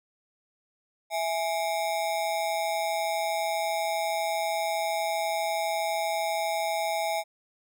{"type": "ring-modulated tone", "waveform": "square", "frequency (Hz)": 744, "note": "F#5", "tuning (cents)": 9, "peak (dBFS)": -24, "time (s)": [1.1, 7.24], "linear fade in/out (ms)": 50, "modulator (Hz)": 86.2, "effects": []}